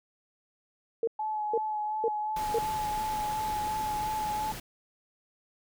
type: tone bursts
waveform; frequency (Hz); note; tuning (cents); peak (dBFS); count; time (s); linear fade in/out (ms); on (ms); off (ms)
sine; 457.8; A#4; -31; -24; 4; 1.03-2.586; 2; 44; 460
type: tone with vibrato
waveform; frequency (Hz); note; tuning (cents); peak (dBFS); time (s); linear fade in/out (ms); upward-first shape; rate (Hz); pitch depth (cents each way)
sine; 854; G#5; +48; -29; 1.19-4.52; 5; sine; 2.8; 21
type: noise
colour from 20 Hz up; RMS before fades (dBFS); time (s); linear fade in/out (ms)
pink; -40; 2.36-4.6; 5
effects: none